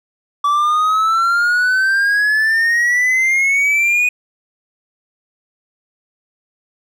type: exponential sweep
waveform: triangle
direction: up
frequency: 1149 to 2489 Hz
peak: -10 dBFS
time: 0.44-4.09 s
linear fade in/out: 5 ms
effects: none